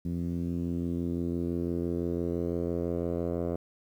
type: tone with low-pass filter sweep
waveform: 10% pulse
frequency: 85.9 Hz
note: F2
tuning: 28 cents flat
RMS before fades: -31 dBFS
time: 0.05-3.56 s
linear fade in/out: 5 ms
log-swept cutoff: 210 to 640 Hz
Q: 1.8
effects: 10-bit